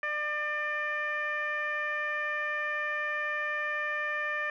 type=tone with low-pass filter; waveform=15% pulse; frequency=598 Hz; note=D5; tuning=31 cents sharp; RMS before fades=-32 dBFS; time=0.03-4.5 s; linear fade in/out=2 ms; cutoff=2000 Hz; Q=4.9; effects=none

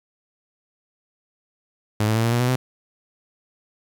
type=tone with pitch steps; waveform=sawtooth; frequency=106.4 / 109.71 / 113.12 / 116.63 / 120.26 / 124 / 127.85 Hz; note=G#2 / A2 / A2 / A#2 / B2 / B2 / C3; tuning=+42 / -5 / +48 / +1 / -46 / +7 / -40 cents; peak=-14 dBFS; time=2-2.56 s; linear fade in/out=5 ms; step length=80 ms; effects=8-bit

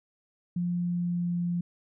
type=tone with pitch glide; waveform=sine; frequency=175.5 to 174.09 Hz; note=F3 to F3; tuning=+9 to -5 cents; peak=-26 dBFS; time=0.56-1.61 s; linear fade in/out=5 ms; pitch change=-14 cents; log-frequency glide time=0.74-1.38 s; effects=none

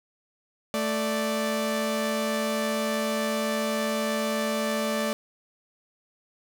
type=tone pair together; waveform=sawtooth; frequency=220 / 587.8 Hz; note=A3 / D5; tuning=0 / +1 cents; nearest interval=octave + perfect fourth; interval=1701 cents; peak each=-24 dBFS; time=0.74-5.13 s; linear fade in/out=0 ms; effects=none

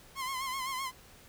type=tone with vibrato; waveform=sawtooth; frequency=1052 Hz; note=C6; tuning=9 cents sharp; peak=-30 dBFS; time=0.15-0.92 s; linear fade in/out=50 ms; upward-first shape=sine; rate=7.8 Hz; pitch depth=66 cents each way; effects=pink hiss -56 dBFS RMS until 1.28 s

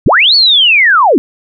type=linear two-way sweep; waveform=sine; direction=up then down; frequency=32 to 4522 to 225 Hz; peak=-4 dBFS; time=0.06-1.18 s; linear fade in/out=0 ms; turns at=0.35 s; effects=none

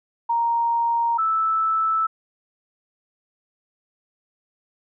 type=tone pair in turn; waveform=sine; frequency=933 / 1314.5 Hz; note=A#5 / E6; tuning=+1 / -5 cents; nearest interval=tritone; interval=594 cents; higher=second; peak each=-18 dBFS; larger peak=neither; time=0.29-1.18 / 1.18-2.07 s; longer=neither; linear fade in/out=10 ms; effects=none

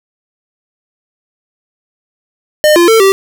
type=tone with pitch steps; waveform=square; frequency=607 / 344.9 / 447.8 / 388.5 Hz; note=D#5 / F4 / A4 / G4; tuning=-43 / -22 / +30 / -16 cents; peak=-5 dBFS; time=2.64-3.12 s; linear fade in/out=0 ms; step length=120 ms; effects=none

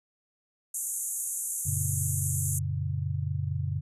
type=band-pass noise; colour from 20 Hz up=white; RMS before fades=-33 dBFS; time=0.74-2.59 s; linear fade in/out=5 ms; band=6500 to 12000 Hz; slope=96 dB/octave
type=chord; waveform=sine; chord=F# major; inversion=none; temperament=equal with one note detuned; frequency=92.5 / 116.54 / 141.18 Hz; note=F#2 / A#2 / C#3; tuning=0 / 0 / +32 cents; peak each=-31 / -35 / -31 dBFS; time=1.65-3.81 s; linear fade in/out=20 ms
effects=none

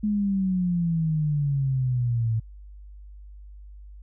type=exponential sweep; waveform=sine; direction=down; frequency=212.9 to 110 Hz; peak=-21 dBFS; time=0.03-2.4 s; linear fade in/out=10 ms; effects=added 50 Hz sine -41 dBFS peak until 4.02 s

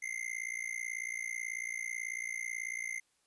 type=tone with amplitude modulation; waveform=square; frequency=2093 Hz; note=C7; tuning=in tune; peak=-33 dBFS; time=0.02-3 s; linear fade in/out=10 ms; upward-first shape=sine; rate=58.2 Hz; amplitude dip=100%; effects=white hiss -74 dBFS RMS until 3.26 s + resampled to 24000 Hz

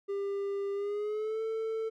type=tone with pitch glide; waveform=triangle; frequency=398.6 to 444.8 Hz; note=G4 to A4; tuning=+29 to +19 cents; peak=-29 dBFS; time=0.08-1.9 s; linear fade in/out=20 ms; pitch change=+190 cents; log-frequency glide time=0.73-1.42 s; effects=none

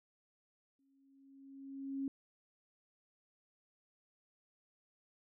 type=tone with exponential growth; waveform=sine; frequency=272.7 Hz; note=C#4; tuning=28 cents flat; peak=-34 dBFS; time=0.79-2.08 s; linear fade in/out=2 ms; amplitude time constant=280 ms; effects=none

